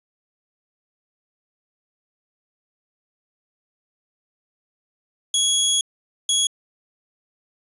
20% pulse tone bursts at uneven times, 3335 Hz, G#7, 7 cents sharp, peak -11 dBFS, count 2, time 5.34-5.81 / 6.29-6.47 s, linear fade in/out 2 ms, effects resampled to 24000 Hz

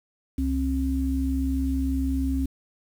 sine tone pair together, 66.92 / 267.3 Hz, C2 / C4, +40 / +37 cents, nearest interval 2 octaves, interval 2397 cents, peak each -25 dBFS, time 0.38-2.46 s, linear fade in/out 5 ms, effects 8-bit

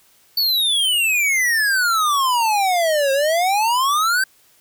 square exponential two-way sweep, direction down then up, 4546 to 534 to 1579 Hz, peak -16 dBFS, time 0.37-4.24 s, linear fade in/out 5 ms, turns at 3.12 s, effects white hiss -55 dBFS RMS until 4.6 s

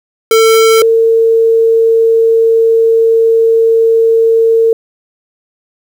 square / sine tone pair in turn, 447.9 / 453.6 Hz, A4 / A#4, +31 / -47 cents, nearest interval unison, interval 22 cents, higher second, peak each -5 dBFS, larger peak neither, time 0.31-0.82 / 0.82-4.73 s, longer second, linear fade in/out 2 ms, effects 7-bit

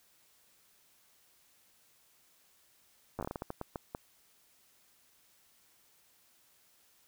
slowing click train, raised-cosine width 1 ms, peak -23 dBFS, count 13, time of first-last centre 3.19-3.949 s, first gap 9 ms, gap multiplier 1.32, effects white hiss -67 dBFS RMS until 7.07 s

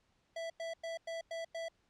square tone bursts, 661 Hz, E5, 5 cents sharp, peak -39 dBFS, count 6, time 0.36-1.685 s, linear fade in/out 5 ms, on 140 ms, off 97 ms, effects pink hiss -75 dBFS RMS until 1.89 s + low-pass 6000 Hz 12 dB/octave

